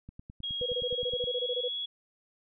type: click train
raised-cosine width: 5 ms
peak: -32 dBFS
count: 12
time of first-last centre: 0.09-1.241 s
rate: 9.56 Hz
type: tone with pitch glide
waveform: sine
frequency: 3285 to 3356 Hz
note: G#7 to G#7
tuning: -20 to +17 cents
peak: -32 dBFS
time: 0.43-1.86 s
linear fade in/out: 10 ms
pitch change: +37 cents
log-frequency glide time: 0.74-1.74 s
type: tone bursts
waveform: sine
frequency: 493.9 Hz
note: B4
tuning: in tune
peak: -29 dBFS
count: 15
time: 0.61-1.684 s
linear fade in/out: 10 ms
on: 52 ms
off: 21 ms
effects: none